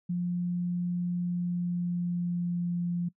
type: tone with pitch glide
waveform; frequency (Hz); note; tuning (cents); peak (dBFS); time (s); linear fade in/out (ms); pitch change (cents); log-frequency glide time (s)
sine; 176.3 to 174.07; F3 to F3; +17 to -5; -27; 0.09-3.09; 10; -22; 1.17-2.83
effects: noise-tail reverb RT60 0.1 s tail -21 dB re dry